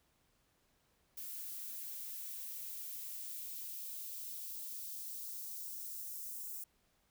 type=noise with high-pass filter sweep; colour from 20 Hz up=violet; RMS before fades=-45 dBFS; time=1.17-6.64 s; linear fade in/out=5 ms; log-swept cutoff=1100 to 6900 Hz; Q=1.1; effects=pink hiss -75 dBFS RMS until 7.1 s